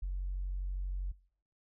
sine tone, 46.25 Hz, F#1, in tune, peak -32 dBFS, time 0.02-1.12 s, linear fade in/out 10 ms, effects noise-tail reverb RT60 0.6 s tail -23 dB re dry + tanh soft clip ceiling -29 dBFS

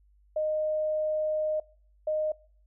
sine tone pair in turn, 617 / 617 Hz, D#5 / D#5, -15 / -15 cents, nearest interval unison, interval 0 cents, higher neither, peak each -25 dBFS, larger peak neither, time 0.36-1.6 / 2.07-2.32 s, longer first, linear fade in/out 5 ms, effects noise-tail reverb RT60 0.5 s tail -24 dB re dry + added 50 Hz sine -59 dBFS peak until 2.66 s

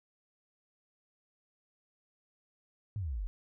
sine exponential sweep, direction down, 112.9 to 40.71 Hz, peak -33 dBFS, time 2.96-3.27 s, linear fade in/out 0 ms, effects none

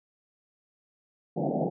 pink band-pass noise, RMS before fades -28 dBFS, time 1.36-1.7 s, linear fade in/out 20 ms, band 140 to 790 Hz, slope 96 dB/octave, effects none

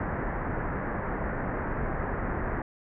pink low-pass noise, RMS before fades -31 dBFS, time 0-2.62 s, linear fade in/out 2 ms, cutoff 1900 Hz, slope 48 dB/octave, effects none

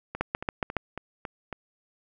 two click trains, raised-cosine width 0.5 ms, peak -19 / -11 dBFS, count 6 / 5, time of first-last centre 0.15-1.527 / 0.21-0.767 s, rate 3.63 / 7.18 Hz, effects none

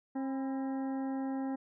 harmonic tone with a mistuned harmonic, 267.9 Hz, C4, 41 cents sharp, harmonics 1 / 2 / 3 / 4 / 5 / 6 / 7, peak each -33 / -45 / -43 / -54 / -57 / -58 / -58 dBFS, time 0.15-1.56 s, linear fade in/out 10 ms, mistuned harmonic 4, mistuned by -100 cents, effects none

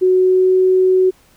sine tone with pitch glide, 370 to 372.6 Hz, F#4 to F#4, 0 to +12 cents, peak -9 dBFS, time 0.01-1.11 s, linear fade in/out 20 ms, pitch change +12 cents, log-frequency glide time 0.13-0.55 s, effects pink hiss -52 dBFS RMS until 1.36 s

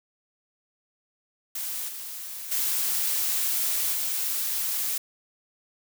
blue noise with level steps, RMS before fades -32 / -37 / -26 / -28 dBFS, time 1.55-4.98 s, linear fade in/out 5 ms, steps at 1.88 / 2.51 / 3.92 s, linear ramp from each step 10 ms, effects none

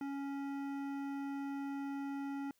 triangle tone with hard clipping, 278.2 Hz, C#4, 6 cents sharp, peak -40 dBFS, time 0.01-2.51 s, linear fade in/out 2 ms, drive 17 dB, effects white hiss -75 dBFS RMS until 2.59 s

